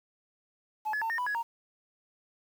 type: tone with pitch steps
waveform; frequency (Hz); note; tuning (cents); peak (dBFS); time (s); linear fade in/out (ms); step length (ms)
sine; 860 / 1707 / 900 / 1831 / 990 / 1674 / 928; A5 / G#6 / A5 / A#6 / B5 / G#6 / A#5; -40 / +47 / +39 / -32 / +4 / +13 / -8; -27; 0.85-1.431; 20; 83
effects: tanh soft clip ceiling -27 dBFS + 9-bit